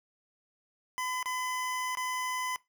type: tone with dropouts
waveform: 25% pulse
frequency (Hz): 1011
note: B5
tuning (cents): +40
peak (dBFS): -28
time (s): 0.98-2.56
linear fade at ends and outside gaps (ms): 0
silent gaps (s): 1.228-1.258 / 1.951-1.972
effects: noise-tail reverb RT60 0.2 s tail -20 dB re dry